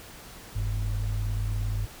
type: tone pair together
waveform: sine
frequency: 45.97 / 103.2 Hz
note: F#1 / G#2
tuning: -10 / -10 cents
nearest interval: octave + major second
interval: 1400 cents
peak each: -27 / -27 dBFS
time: 0.55-1.86 s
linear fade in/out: 10 ms
effects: tanh soft clip ceiling -21 dBFS + pink hiss -46 dBFS RMS until 2 s